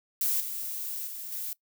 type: noise with level steps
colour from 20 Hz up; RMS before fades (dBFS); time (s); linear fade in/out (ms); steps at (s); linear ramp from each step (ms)
violet; -27 / -35 / -39 / -35; 0.21-1.53; 2; 0.4 / 1.07 / 1.32; 5
effects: noise-tail reverb RT60 0.1 s tail -21 dB re dry